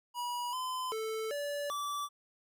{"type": "tone with pitch steps", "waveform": "square", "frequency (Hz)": [969, 1021, 440.5, 577, 1159], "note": ["B5", "C6", "A4", "D5", "D6"], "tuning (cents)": [-33, -43, 2, -31, -23], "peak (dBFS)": -35, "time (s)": [0.14, 2.09], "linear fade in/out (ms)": 50, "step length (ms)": 390, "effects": []}